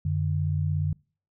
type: tone pair together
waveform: sine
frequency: 92.23 / 149.3 Hz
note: F#2 / D3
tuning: -5 / +29 cents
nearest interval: minor sixth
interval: 834 cents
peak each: -26 dBFS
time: 0.05-0.93 s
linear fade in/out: 5 ms
effects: noise-tail reverb RT60 0.4 s tail -25 dB re dry